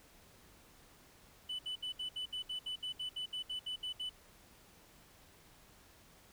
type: tone bursts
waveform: sine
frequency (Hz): 2993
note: F#7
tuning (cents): +19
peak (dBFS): -35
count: 16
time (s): 1.49-4.095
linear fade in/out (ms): 10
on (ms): 100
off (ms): 67
effects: tanh soft clip ceiling -36 dBFS + pink hiss -62 dBFS RMS until 6.32 s